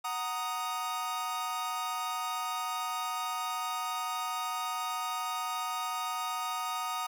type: chord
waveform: 45% pulse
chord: D# minor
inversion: first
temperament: equal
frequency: 740 / 932.3 / 1244.5 Hz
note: F#5 / A#5 / D#6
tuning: 0 / 0 / 0 cents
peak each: -39 / -38 / -35 dBFS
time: 0.04-7.07 s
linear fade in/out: 10 ms
effects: none